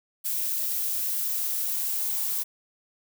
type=noise with high-pass filter sweep; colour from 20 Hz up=violet; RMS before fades=-28 dBFS; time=0.24-2.44 s; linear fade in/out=20 ms; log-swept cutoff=360 to 940 Hz; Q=5.5; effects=none